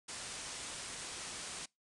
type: low-pass noise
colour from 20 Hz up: white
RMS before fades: -45 dBFS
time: 0.08-1.66 s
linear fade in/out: 10 ms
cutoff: 9700 Hz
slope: 96 dB/octave
effects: noise-tail reverb RT60 0.2 s tail -25 dB re dry